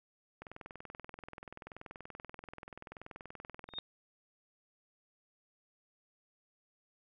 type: click train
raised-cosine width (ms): 0.5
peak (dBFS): -31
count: 71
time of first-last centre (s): 0.42-3.785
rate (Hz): 20.8
type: tone with exponential growth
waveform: sine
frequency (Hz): 3693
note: A#7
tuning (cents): -17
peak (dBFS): -34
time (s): 3.68-3.79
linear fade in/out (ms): 1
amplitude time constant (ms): 23
effects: none